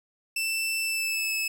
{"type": "tone with pitch glide", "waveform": "sawtooth", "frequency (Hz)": [2663, 2602], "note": ["E7", "E7"], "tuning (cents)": [17, -23], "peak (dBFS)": -23, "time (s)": [0.36, 1.48], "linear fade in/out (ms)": 5, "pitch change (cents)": -40, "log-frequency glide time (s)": [0.81, 1.33], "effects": []}